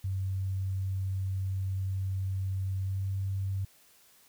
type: tone with pitch glide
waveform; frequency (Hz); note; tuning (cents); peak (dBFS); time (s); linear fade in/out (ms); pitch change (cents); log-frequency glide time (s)
sine; 95.5 to 96.78; G2 to G2; -45 to -22; -29; 0.04-3.65; 5; +23; 2.81-3.04
effects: white hiss -61 dBFS RMS until 4.28 s